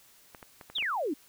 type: clicks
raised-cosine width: 0.5 ms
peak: -30 dBFS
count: 6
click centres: 0.348 / 0.428 / 0.612 / 0.7 / 0.784 / 0.825 s
type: exponential sweep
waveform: sine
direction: down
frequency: 3951 to 262.3 Hz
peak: -28 dBFS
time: 0.75-1.14 s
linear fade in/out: 10 ms
effects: white hiss -59 dBFS RMS until 1.28 s